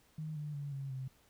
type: tone with pitch steps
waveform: sine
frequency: 155.56 / 149.14 / 142.98 / 137.08 / 131.42 Hz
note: D#3 / D3 / D3 / C#3 / C3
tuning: 0 / +27 / -46 / -19 / +8 cents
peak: -38 dBFS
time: 0.18-1.08 s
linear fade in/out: 5 ms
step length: 180 ms
effects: pink hiss -68 dBFS RMS until 1.29 s